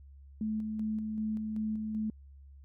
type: tone with tremolo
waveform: sine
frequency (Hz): 216.5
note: A3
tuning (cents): -28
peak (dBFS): -30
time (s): 0.41-2.1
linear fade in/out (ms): 2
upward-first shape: square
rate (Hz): 2.6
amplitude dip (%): 30
effects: added 69 Hz sine -50 dBFS peak until 2.64 s